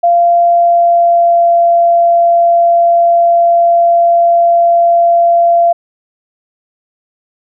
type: tone with pitch glide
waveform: sine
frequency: 690 to 685.2 Hz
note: F5 to F5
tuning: -21 to -33 cents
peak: -5 dBFS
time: 0.03-5.73 s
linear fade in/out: 10 ms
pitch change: -12 cents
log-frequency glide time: 0.44-1.54 s
effects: none